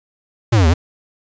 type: exponential two-way sweep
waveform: square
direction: down then up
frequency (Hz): 123.47 to 76.6 to 93.5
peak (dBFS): -10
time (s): 0.52-0.74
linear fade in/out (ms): 10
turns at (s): 0.68
effects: resampled to 16000 Hz + 8-bit